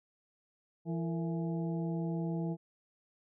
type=harmonic tone with a mistuned harmonic; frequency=166.8 Hz; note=E3; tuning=21 cents sharp; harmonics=1 / 2 / 3 / 4 / 5; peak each=-33 / -39 / -45 / -47 / -50 dBFS; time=0.85-2.57 s; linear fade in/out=50 ms; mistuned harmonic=3; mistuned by=-130 cents; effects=none